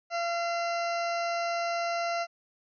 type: harmonic tone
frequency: 684 Hz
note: F5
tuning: 36 cents flat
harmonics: 1 / 2 / 3 / 4 / 6 / 7 / 8 / 9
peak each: -29 / -35 / -39 / -41 / -45 / -46 / -47 / -48 dBFS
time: 0.1-2.27 s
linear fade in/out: 50 ms
effects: none